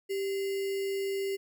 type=tone with sample-and-hold; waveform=sine; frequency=392 Hz; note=G4; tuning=in tune; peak=-29 dBFS; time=0.09-1.37 s; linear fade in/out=20 ms; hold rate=2450 Hz; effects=none